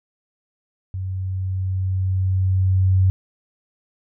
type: tone with level ramp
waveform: sine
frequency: 94 Hz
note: F#2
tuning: 28 cents sharp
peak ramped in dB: -24 to -12 dBFS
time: 0.94-3.1 s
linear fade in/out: 0 ms
effects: none